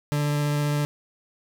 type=tone with vibrato; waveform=40% pulse; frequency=146.83 Hz; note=D3; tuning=in tune; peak=-21 dBFS; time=0.12-0.85 s; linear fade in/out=0 ms; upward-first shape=triangle; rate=15 Hz; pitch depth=10 cents each way; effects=none